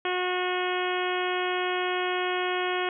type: harmonic tone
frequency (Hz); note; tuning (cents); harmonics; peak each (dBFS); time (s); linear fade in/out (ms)
363.3; F#4; -32; 1 / 2 / 3 / 4 / 5 / 6 / 7 / 8 / 9; -29 / -32 / -34 / -35 / -36 / -37 / -37 / -38 / -39; 0.05-2.89; 2
effects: none